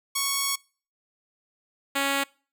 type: tone pair in turn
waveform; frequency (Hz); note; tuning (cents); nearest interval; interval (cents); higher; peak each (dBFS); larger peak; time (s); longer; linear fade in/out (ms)
5% pulse; 1108.7 / 277.2; C#6 / C#4; 0 / 0; 2 octaves; 2400; first; -12; neither; 0.15-0.56 / 1.95-2.24; first; 10
effects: noise-tail reverb RT60 0.4 s tail -25 dB re dry